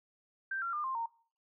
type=tone with pitch steps; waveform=sine; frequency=1568 / 1372.9 / 1202.1 / 1052.6 / 921.6 Hz; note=G6 / F6 / D6 / C6 / A#5; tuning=0 / -30 / +40 / +10 / -20 cents; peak=-33 dBFS; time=0.51-1.06 s; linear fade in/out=5 ms; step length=110 ms; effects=noise-tail reverb RT60 0.5 s tail -23 dB re dry